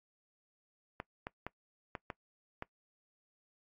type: clicks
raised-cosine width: 0.5 ms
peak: -24 dBFS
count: 6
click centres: 1.001 / 1.269 / 1.466 / 1.952 / 2.102 / 2.624 s
effects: noise-tail reverb RT60 0.1 s tail -21 dB re dry + AAC 64 kbps